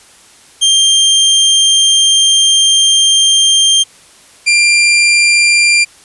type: tone pair in turn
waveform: sawtooth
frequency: 3179 / 2382 Hz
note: G7 / D7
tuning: +24 / +24 cents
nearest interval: perfect fourth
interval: 500 cents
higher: first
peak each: -3 dBFS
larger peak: neither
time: 0.61-3.84 / 4.46-5.85 s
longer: first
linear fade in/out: 20 ms
effects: white hiss -42 dBFS RMS until 6.04 s + resampled to 24000 Hz